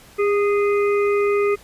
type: harmonic tone with a mistuned harmonic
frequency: 412.7 Hz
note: G#4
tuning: 11 cents flat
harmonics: 1 / 3 / 5 / 6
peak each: -16 / -26 / -30 / -32 dBFS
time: 0.18-1.56 s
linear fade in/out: 20 ms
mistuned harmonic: 1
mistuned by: -24 cents
effects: pink hiss -47 dBFS RMS until 1.63 s + resampled to 32000 Hz

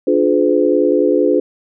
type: chord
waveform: sine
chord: D diminished seventh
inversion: none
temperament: just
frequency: 293.7 / 352.4 / 422.9 / 507.5 Hz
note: D4 / F4 / Ab4 / Cb5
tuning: 0 / +16 / +31 / +47 cents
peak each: -16 dBFS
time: 0.07-1.4 s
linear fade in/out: 5 ms
effects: none

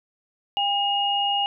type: tone pair together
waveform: sine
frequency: 803 / 2862 Hz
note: G5 / F7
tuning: +41 / +42 cents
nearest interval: octave + minor seventh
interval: 2201 cents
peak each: -23 dBFS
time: 0.57-1.46 s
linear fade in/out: 0 ms
effects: none

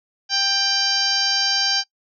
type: harmonic tone with a mistuned harmonic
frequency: 790 Hz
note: G5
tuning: 13 cents sharp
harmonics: 1 / 2 / 3 / 4 / 5 / 6 / 7 / 8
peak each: -29 / -27 / -33 / -26 / -29 / -21 / -24 / -30 dBFS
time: 0.29-1.84 s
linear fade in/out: 50 ms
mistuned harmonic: 4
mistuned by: -32 cents
effects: noise-tail reverb RT60 0.1 s tail -24 dB re dry

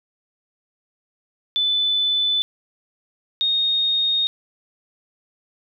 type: tone pair in turn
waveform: sine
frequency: 3502 / 3710 Hz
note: A7 / A#7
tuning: -9 / -9 cents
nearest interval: minor second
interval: 100 cents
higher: second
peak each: -17 dBFS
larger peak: neither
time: 1.56-2.42 / 3.41-4.27 s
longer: neither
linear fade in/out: 0 ms
effects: none

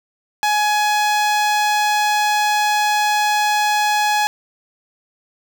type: tone with notch filter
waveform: sawtooth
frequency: 840 Hz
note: G#5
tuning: 19 cents sharp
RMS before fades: -17 dBFS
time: 0.43-4.27 s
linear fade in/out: 0 ms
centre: 11000 Hz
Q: 1.4
effects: none

